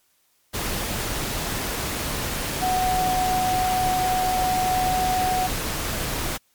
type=tone in noise; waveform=sine; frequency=740 Hz; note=F#5; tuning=in tune; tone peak=-20 dBFS; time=2.61-5.48 s; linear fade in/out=20 ms; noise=pink; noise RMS=-27 dBFS; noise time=0.53-6.38 s; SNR=+4 dB; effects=white hiss -65 dBFS RMS until 6.54 s + MP3 96 kbps